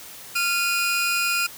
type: tone pair together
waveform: sawtooth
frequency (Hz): 1389 / 2475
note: F6 / D#7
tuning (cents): -10 / -10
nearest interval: minor seventh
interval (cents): 1000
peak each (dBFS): -20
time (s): 0.35-1.47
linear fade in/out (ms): 10
effects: white hiss -41 dBFS RMS until 1.57 s